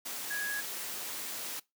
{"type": "tone in noise", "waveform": "sine", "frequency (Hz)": 1663, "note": "G#6", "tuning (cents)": 2, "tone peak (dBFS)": -33, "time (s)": [0.3, 0.61], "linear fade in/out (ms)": 10, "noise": "white", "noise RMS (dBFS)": -39, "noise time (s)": [0.05, 1.6], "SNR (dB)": 3, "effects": ["noise-tail reverb RT60 0.2 s tail -22 dB re dry", "high-pass 200 Hz 12 dB/octave"]}